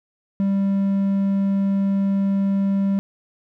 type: tone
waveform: triangle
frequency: 196.6 Hz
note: G3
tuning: 5 cents sharp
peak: -15 dBFS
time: 0.4-2.99 s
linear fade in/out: 0 ms
effects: none